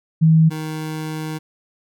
sine / 25% pulse tone pair in turn, 160.2 / 156.27 Hz, E3 / D#3, -49 / +8 cents, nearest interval unison, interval 43 cents, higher first, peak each -9 / -21 dBFS, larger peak first, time 0.21-0.5 / 0.5-1.39 s, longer second, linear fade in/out 20 ms, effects none

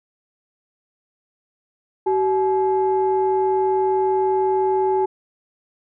sine tone pair together, 380.7 / 854.6 Hz, F#4 / G#5, +49 / +49 cents, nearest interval octave + major second, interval 1400 cents, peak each -17 / -20 dBFS, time 2.06-5.06 s, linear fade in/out 10 ms, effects tanh soft clip ceiling -9 dBFS

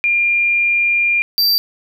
sine / square tone pair in turn, 2400 / 4682 Hz, D7 / D8, +37 / -6 cents, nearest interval octave, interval 1157 cents, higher second, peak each -12 dBFS, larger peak neither, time 0.04-1.22 / 1.38-1.58 s, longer first, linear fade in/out 0 ms, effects none

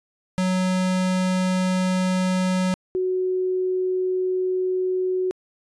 square / sine tone pair in turn, 185 / 370 Hz, F#3 / F#4, 0 / 0 cents, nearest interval octave, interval 1200 cents, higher second, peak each -20 dBFS, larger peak neither, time 0.38-2.74 / 2.95-5.31 s, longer neither, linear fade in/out 0 ms, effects resampled to 22050 Hz

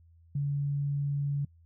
sine tone, 142.3 Hz, C#3, 46 cents sharp, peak -27 dBFS, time 0.35-1.45 s, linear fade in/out 5 ms, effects noise-tail reverb RT60 0.1 s tail -25 dB re dry + added 83 Hz sine -56 dBFS peak until 1.65 s

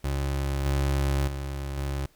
30% pulse tone with level steps, 69.1 Hz, C#2, 5 cents flat, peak -23 / -20 / -28 / -25 dBFS, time 0.04-2.06 s, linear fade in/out 5 ms, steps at 0.65 / 1.27 / 1.77 s, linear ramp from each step 10 ms, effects pink hiss -62 dBFS RMS until 2.15 s

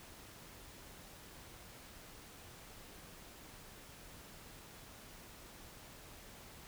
silence, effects pink hiss -55 dBFS RMS until 6.67 s

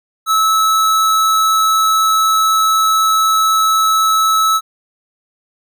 square tone, 1302 Hz, E6, 22 cents flat, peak -11 dBFS, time 0.26-4.61 s, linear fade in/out 50 ms, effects none

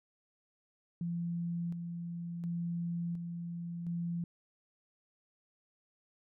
sine tone with tremolo, 171 Hz, F3, 36 cents flat, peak -33 dBFS, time 1.01-4.24 s, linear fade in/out 2 ms, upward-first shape square, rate 0.7 Hz, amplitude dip 40%, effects none

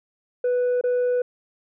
sine tone with dropouts, 493.9 Hz, B4, in tune, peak -16 dBFS, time 0.44-1.22 s, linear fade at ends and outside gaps 5 ms, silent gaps 0.812-0.838 s, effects tanh soft clip ceiling -18 dBFS

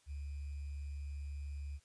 sine tone with sample-and-hold, 71.5 Hz, D2, 46 cents flat, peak -40 dBFS, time 0.06-1.8 s, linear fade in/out 50 ms, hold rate 2450 Hz, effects white hiss -71 dBFS RMS until 1.84 s + resampled to 22050 Hz

